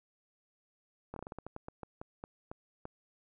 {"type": "slowing click train", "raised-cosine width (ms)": 1, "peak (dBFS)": -28, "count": 15, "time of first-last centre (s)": [1.14, 2.854], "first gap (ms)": 23, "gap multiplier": 1.23, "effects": []}